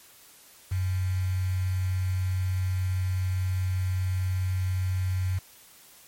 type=tone with quantisation; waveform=sine; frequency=92.5 Hz; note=F#2; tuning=in tune; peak=-24 dBFS; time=0.71-5.39 s; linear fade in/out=10 ms; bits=7; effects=white hiss -53 dBFS RMS until 6.07 s + MP3 64 kbps